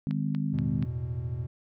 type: harmonic tone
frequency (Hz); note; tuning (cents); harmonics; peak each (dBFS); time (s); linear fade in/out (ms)
50.9; G#1; -34; 3 / 4 / 5; -29 / -31 / -33; 0.07-0.85; 0
type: click train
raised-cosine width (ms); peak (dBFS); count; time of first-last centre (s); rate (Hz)
0.3; -27; 4; 0.11-0.826; 4.19
type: chord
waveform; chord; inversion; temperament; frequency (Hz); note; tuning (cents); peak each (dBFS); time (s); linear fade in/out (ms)
triangle; E suspended fourth; none; just; 82.41 / 109.88 / 123.61; E2 / A2 / B2; 0 / -2 / +2; -35 / -35 / -30; 0.53-1.47; 10
effects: none